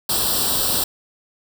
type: noise with comb filter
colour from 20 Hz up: white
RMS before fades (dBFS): -20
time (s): 0.09-0.84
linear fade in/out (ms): 5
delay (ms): 0.23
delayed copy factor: +0.85
effects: none